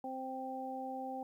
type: harmonic tone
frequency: 261.6 Hz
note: C4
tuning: in tune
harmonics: 1 / 2 / 3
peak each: -44 / -45 / -41 dBFS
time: 0.04-1.23 s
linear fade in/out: 2 ms
effects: 12-bit